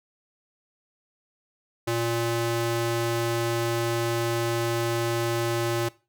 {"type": "tone with high-pass filter", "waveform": "square", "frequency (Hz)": 116.54, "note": "A#2", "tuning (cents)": 0, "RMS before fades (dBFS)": -26, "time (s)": [1.87, 5.89], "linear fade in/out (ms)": 10, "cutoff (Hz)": 240, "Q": 1.1, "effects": ["noise-tail reverb RT60 0.3 s tail -19 dB re dry"]}